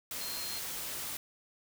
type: tone in noise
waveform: sine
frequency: 4203 Hz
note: C8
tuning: 7 cents sharp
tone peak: -41 dBFS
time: 0.21-0.59 s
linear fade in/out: 2 ms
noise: white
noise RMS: -39 dBFS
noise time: 0.11-1.17 s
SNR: -5 dB
effects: none